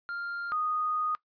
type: tone pair in turn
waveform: triangle / sine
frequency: 1396.9 / 1239.2 Hz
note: F6 / D#6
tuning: 0 / -7 cents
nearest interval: major second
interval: 207 cents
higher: first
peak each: -31 / -27 dBFS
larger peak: second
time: 0.09-0.52 / 0.52-1.15 s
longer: second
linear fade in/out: 0 ms
effects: noise-tail reverb RT60 0.1 s tail -19 dB re dry + resampled to 11025 Hz